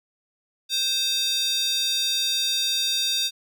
square tone with high-pass filter, 523.3 Hz, C5, in tune, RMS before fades -24 dBFS, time 0.69-3.31 s, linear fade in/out 50 ms, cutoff 4000 Hz, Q 5.9, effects none

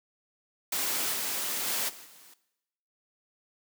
white noise with level steps, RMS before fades -30 / -32 / -30 / -49 / -54 dBFS, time 0.72-2.34 s, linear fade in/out 5 ms, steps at 1.12 / 1.66 / 1.88 / 2.04 s, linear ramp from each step 20 ms, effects noise-tail reverb RT60 0.9 s tail -17 dB re dry + high-pass 200 Hz 12 dB/octave

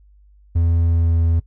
triangle tone with pitch glide, 84 to 82.99 Hz, E2 to E2, +33 to +12 cents, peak -12 dBFS, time 0.55-1.4 s, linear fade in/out 10 ms, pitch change -21 cents, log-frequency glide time 0.83-1.2 s, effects noise-tail reverb RT60 0.1 s tail -18 dB re dry + added 50 Hz sine -47 dBFS peak until 1.46 s

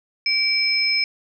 sine tone pair together, 2313 / 5175 Hz, D7 / E8, -27 / -33 cents, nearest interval octave + major second, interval 1394 cents, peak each -20 dBFS, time 0.26-1.04 s, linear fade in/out 2 ms, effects none

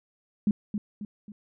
sine tone with echo, 207.7 Hz, G#3, in tune, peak -19 dBFS, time 0.47-0.51 s, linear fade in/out 2 ms, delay 270 ms, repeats 3, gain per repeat -7 dB, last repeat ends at 1.32 s, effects none

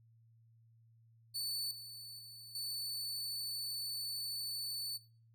sawtooth tone with level steps, 4487 Hz, C#8, 20 cents sharp, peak -34 / -45 / -48 / -36 dBFS, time 1.34-4.98 s, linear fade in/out 20 ms, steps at 1.71 / 2.19 / 2.55 s, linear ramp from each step 2 ms, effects noise-tail reverb RT60 0.4 s tail -18 dB re dry + added 114 Hz sine -63 dBFS peak until 5.34 s

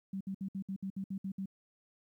sine tone bursts, 193.1 Hz, G3, 26 cents flat, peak -35 dBFS, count 10, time 0.13-1.458 s, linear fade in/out 5 ms, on 77 ms, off 62 ms, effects 12-bit

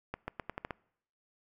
accelerating click train, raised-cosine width 0.5 ms, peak -21 dBFS, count 7, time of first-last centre 0.14-0.708 s, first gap 140 ms, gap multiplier 0.84, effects noise-tail reverb RT60 0.7 s tail -24 dB re dry

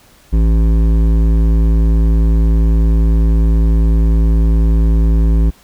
sine tone with hard clipping, 55 Hz, A1, in tune, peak -10 dBFS, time 0.32-5.51 s, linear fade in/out 20 ms, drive 12 dB, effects pink hiss -47 dBFS RMS until 5.63 s

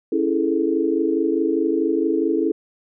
sine chord, A major seventh, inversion first, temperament equal, 277.2 / 329.6 / 415.3 / 440 Hz, C#4 / E4 / G#4 / A4, 0 / 0 / 0 / 0 cents, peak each -24 / -20 / -25 / -24 dBFS, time 0.12-2.52 s, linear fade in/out 5 ms, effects none

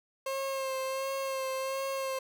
30% pulse tone with vibrato, 534 Hz, C5, 35 cents sharp, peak -29 dBFS, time 0.26-2.19 s, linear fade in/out 5 ms, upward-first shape sine, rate 1.4 Hz, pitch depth 25 cents each way, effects none

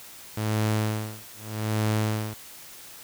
sawtooth tone with tremolo, 108 Hz, A2, 32 cents flat, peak -18 dBFS, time 0.37-2.34 s, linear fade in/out 5 ms, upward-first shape sine, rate 0.81 Hz, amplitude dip 100%, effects white hiss -45 dBFS RMS until 3.03 s

